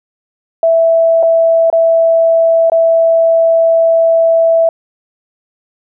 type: tone with dropouts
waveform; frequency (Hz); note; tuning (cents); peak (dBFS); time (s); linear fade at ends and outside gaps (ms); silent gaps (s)
sine; 659.3; E5; 0; -6; 0.63-4.69; 2; 1.228-1.231 / 1.701-1.727 / 2.699-2.719
effects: none